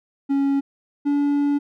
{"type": "tone pair in turn", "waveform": "triangle", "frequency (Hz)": [277.2, 286.8], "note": ["C#4", "D4"], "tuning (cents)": [0, -41], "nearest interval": "minor second", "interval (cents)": 59, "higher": "second", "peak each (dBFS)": -15, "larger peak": "neither", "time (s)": [[0.29, 0.61], [1.05, 1.59]], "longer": "second", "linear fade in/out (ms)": 20, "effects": []}